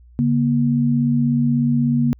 sine tone pair together, 141.52 / 238 Hz, C#3 / A#3, +36 / +36 cents, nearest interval major sixth, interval 900 cents, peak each -19 / -16 dBFS, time 0.19-2.13 s, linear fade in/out 0 ms, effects added 60 Hz sine -44 dBFS peak until 2.19 s

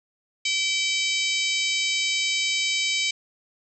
harmonic tone with a mistuned harmonic, 770 Hz, G5, 31 cents flat, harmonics 3 / 4 / 5 / 6 / 7 / 8 / 9 / 10, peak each -26 / -28 / -30 / -32 / -33 / -34 / -35 / -36 dBFS, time 0.45-3.11 s, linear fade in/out 5 ms, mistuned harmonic 7, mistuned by -57 cents, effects none

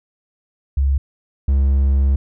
sine / triangle tone pair in turn, 68.5 / 68.26 Hz, C#2 / C#2, -20 / -26 cents, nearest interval unison, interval 6 cents, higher first, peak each -13 / -10 dBFS, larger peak second, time 0.77-0.98 / 1.48-2.16 s, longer second, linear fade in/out 5 ms, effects none

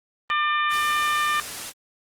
harmonic tone, 598 Hz, D5, 31 cents sharp, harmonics 2 / 3 / 4 / 5 / 6, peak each -22 / -26 / -30 / -34 / -34 dBFS, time 0.3-1.4 s, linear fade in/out 0 ms
white noise, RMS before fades -33 dBFS, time 0.69-1.73 s, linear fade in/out 50 ms
effects low-pass 12000 Hz 12 dB/octave + Opus 24 kbps

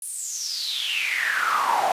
brown noise with high-pass filter sweep, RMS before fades -25 dBFS, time 0.02-1.92 s, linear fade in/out 2 ms, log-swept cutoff 10000 to 710 Hz, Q 8.7, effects resampled to 32000 Hz

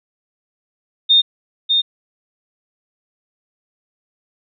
sine tone with echo, 3658 Hz, A#7, 33 cents flat, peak -8 dBFS, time 1.09-1.22 s, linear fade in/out 20 ms, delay 600 ms, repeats 1, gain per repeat -4 dB, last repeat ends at 1.82 s, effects none

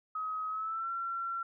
sine tone with pitch glide, 1269 to 1360.1 Hz, D#6 to F6, +34 to -46 cents, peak -33 dBFS, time 0.15-1.43 s, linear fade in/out 5 ms, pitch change +120 cents, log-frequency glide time 0.49-0.9 s, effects none

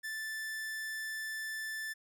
45% pulse tone, 1759 Hz, A6, 1 cent flat, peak -37 dBFS, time 0.03-1.94 s, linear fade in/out 20 ms, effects none

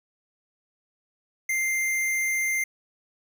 square tone, 2095 Hz, C7, 2 cents sharp, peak -24 dBFS, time 1.49-2.64 s, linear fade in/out 5 ms, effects none

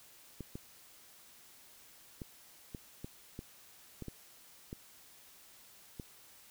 clicks, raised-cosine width 3 ms, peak -29 dBFS, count 10, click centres 0.407 / 0.555 / 2.218 / 2.748 / 3.045 / 3.391 / 4.023 / 4.083 / 4.729 / 5.998 s, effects white hiss -59 dBFS RMS until 6.5 s

